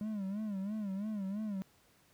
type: tone with vibrato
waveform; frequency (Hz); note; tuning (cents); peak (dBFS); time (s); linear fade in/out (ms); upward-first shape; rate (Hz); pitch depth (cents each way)
triangle; 203.7; G#3; -33; -33; 0.01-1.62; 0; sine; 3; 120
effects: pink hiss -67 dBFS RMS until 2.13 s + high-pass 60 Hz 12 dB/octave